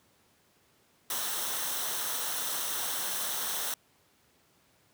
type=noise with comb filter; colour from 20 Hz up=white; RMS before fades=-33 dBFS; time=1.1-3.74 s; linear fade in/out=2 ms; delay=0.42 ms; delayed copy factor=-0.55; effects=pink hiss -66 dBFS RMS until 4.93 s + high-pass 100 Hz 12 dB/octave